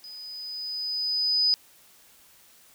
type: tone with level ramp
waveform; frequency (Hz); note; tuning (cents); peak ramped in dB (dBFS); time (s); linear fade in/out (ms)
sine; 4990; D#8; +4; -40 to -18; 0.04-1.54; 0
effects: white hiss -56 dBFS RMS until 2.74 s